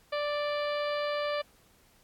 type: harmonic tone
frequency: 587.3 Hz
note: D5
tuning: in tune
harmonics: 1 / 2 / 3 / 4 / 5 / 6 / 7 / 8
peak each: -30 / -36 / -40 / -42 / -44 / -46 / -47 / -48 dBFS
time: 0.12-1.42 s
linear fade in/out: 10 ms
effects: pink hiss -63 dBFS RMS until 2.03 s + AAC 64 kbps